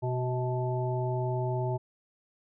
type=harmonic tone with a mistuned harmonic; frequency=125.1 Hz; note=B2; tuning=23 cents sharp; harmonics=1 / 3 / 5 / 7; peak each=-29 / -34 / -36 / -37 dBFS; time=0.02-1.78 s; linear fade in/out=20 ms; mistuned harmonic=5; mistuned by=+36 cents; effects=none